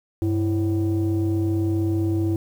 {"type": "tone pair together", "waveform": "sine", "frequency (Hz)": [97.99, 329.6], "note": ["G2", "E4"], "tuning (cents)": [0, 0], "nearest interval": "octave + major sixth", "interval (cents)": 2100, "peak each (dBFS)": -20, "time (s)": [0.22, 2.36], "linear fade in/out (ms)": 0, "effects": ["tanh soft clip ceiling -16 dBFS", "8-bit"]}